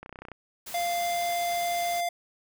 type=clicks; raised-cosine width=0.5 ms; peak=-26 dBFS; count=10; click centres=0.03 / 0.061 / 0.094 / 0.127 / 0.158 / 0.189 / 0.22 / 0.252 / 0.285 / 0.317 s
type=noise; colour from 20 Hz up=white; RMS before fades=-40 dBFS; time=0.66-2.01 s; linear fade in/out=10 ms
type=tone; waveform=square; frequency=695 Hz; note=F5; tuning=9 cents flat; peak=-27 dBFS; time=0.74-2.09 s; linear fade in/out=5 ms
effects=none